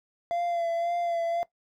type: tone with vibrato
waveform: triangle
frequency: 684 Hz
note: F5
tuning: 36 cents flat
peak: -24 dBFS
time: 0.31-1.43 s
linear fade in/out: 0 ms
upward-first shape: sine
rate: 1.9 Hz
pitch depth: 29 cents each way
effects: noise-tail reverb RT60 0.1 s tail -17 dB re dry